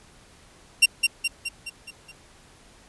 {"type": "tone with echo", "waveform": "sawtooth", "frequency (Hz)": 2761, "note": "F7", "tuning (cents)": -20, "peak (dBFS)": -8, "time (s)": [0.82, 0.86], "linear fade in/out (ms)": 10, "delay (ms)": 210, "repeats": 6, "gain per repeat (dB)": -5, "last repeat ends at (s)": 2.12, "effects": ["pink hiss -53 dBFS RMS until 2.88 s", "resampled to 24000 Hz"]}